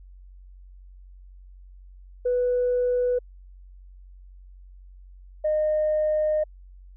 sine tone pair in turn, 493.9 / 613.5 Hz, B4 / D#5, 0 / -25 cents, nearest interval major third, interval 375 cents, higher second, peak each -19 dBFS, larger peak neither, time 2.25-3.19 / 5.44-6.44 s, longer second, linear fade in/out 10 ms, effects tanh soft clip ceiling -16 dBFS + added 46 Hz sine -44 dBFS peak until 6.96 s

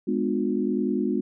sine chord, G# diminished seventh, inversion none, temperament just, 207.7 / 249.2 / 299 / 358.8 Hz, G#3 / B3 / D4 / F4, 0 / +16 / +31 / +47 cents, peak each -27 / -27 / -29 / -28 dBFS, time 0.07-1.21 s, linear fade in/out 10 ms, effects none

